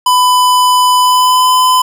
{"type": "tone with pitch glide", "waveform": "square", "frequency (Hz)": [1000, 1012.8], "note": ["B5", "B5"], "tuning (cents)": [21, 43], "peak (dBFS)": -7, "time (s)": [0.06, 1.82], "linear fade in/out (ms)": 5, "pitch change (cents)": 22, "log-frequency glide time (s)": [1.01, 1.52], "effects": []}